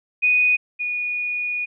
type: tone pair in turn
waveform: sine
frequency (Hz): 2482 / 2456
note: D#7 / D#7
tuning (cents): -5 / -23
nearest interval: unison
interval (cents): 18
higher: first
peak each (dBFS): -14 / -22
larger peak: first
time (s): 0.22-0.57 / 0.79-1.66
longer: second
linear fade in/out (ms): 20
effects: none